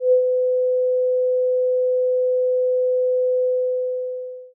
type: tone with ADSR envelope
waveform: sine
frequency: 505 Hz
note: B4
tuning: 39 cents sharp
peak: -10 dBFS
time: 0-4.54 s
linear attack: 120 ms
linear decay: 100 ms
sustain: -6 dB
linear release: 1100 ms
effects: none